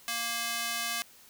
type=tone with high-pass filter; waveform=square; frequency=233.1 Hz; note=A#3; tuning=in tune; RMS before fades=-33 dBFS; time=0.08-1.02 s; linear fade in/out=0 ms; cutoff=1600 Hz; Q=0.55; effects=white hiss -56 dBFS RMS until 1.29 s